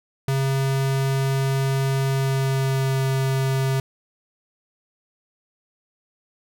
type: tone with pitch glide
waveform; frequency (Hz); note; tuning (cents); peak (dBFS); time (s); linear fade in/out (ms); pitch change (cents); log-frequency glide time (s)
square; 135.2 to 133.8; C#3 to C3; -43 to +39; -20; 0.28-3.8; 2; -18; 2.01-3.02
effects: none